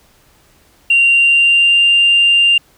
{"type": "tone with pitch glide", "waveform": "sine", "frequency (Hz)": [2767, 2791], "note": ["F7", "F7"], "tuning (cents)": [-17, -2], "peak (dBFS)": -6, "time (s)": [0.9, 2.58], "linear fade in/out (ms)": 5, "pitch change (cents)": 15, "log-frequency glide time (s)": [1.08, 1.8], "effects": ["tanh soft clip ceiling -3 dBFS", "pink hiss -51 dBFS RMS until 2.77 s"]}